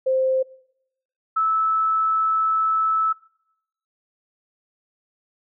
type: tone pair in turn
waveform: sine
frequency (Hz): 523 / 1307.6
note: C5 / E6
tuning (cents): -1 / -14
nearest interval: octave + major third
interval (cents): 1587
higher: second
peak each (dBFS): -17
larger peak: neither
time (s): 0.06-0.43 / 1.36-3.13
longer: second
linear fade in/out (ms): 10
effects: noise-tail reverb RT60 0.8 s tail -23 dB re dry